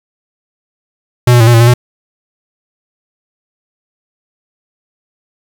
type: tone with pitch steps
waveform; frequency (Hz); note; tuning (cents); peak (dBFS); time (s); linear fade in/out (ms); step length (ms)
square; 122.9 / 121.2 / 113.3 / 120.1 / 114.8 / 118.6 / 122.7; B2 / B2 / A#2 / B2 / A#2 / A#2 / B2; -8 / -32 / -49 / -48 / -26 / +30 / -11; -4; 1.27-1.739; 5; 67
effects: 7-bit